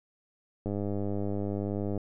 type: click train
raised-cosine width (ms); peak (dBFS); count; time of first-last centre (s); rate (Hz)
2; -20; 134; 0.66-1.977; 101
effects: none